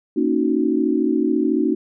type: chord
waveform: sine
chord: D# minor seventh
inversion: second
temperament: equal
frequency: 233.1 / 277.2 / 311.1 / 370 Hz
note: A#3 / C#4 / D#4 / F#4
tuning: 0 / 0 / 0 / 0 cents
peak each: -23 / -21 / -20 / -23 dBFS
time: 0.16-1.75 s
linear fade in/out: 10 ms
effects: none